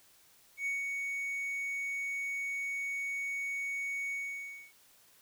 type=tone with ADSR envelope; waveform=triangle; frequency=2230 Hz; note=C#7; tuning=10 cents sharp; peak=-29 dBFS; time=0.57-4.73 s; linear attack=90 ms; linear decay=160 ms; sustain=-3 dB; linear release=610 ms; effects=white hiss -63 dBFS RMS until 5.21 s